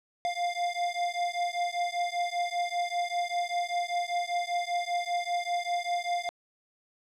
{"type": "beating tone pair", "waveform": "square", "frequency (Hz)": [698.5, 703.6], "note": ["F5", "F5"], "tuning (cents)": [0, 13], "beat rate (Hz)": 5.1, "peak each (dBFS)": [-32, -32], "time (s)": [0.25, 6.29], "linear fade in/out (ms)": 0, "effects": ["low-pass 6000 Hz 12 dB/octave", "11-bit"]}